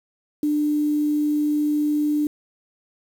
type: tone with quantisation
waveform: sine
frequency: 297.7 Hz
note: D4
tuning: 24 cents sharp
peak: -18 dBFS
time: 0.43-2.27 s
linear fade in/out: 2 ms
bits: 7
effects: none